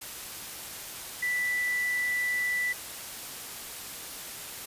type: tone in noise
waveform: sine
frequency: 1975.5 Hz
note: B6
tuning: in tune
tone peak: -26 dBFS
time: 1.22-2.73 s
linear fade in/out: 10 ms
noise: white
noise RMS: -40 dBFS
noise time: 0.01-4.66 s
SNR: +11 dB
effects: resampled to 32000 Hz